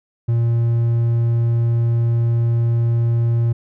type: tone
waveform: triangle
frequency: 116.9 Hz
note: A#2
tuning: 5 cents sharp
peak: -12 dBFS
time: 0.28-3.53 s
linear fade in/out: 10 ms
effects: none